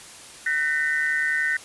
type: tone cluster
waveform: sine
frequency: 1514 / 1831 / 1981 Hz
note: F#6 / A#6 / B6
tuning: +39 / -32 / +5 cents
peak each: -26 / -23 / -28 dBFS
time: 0.46-1.57 s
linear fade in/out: 5 ms
effects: white hiss -43 dBFS RMS until 1.64 s + resampled to 24000 Hz